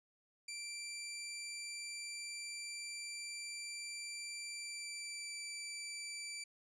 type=tone with pitch glide; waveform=15% pulse; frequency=2349 to 2330 Hz; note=D7 to D7; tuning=0 to -14 cents; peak=-36 dBFS; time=0.48-6.44 s; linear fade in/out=5 ms; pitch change=-14 cents; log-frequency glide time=4.48-5.35 s; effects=resampled to 22050 Hz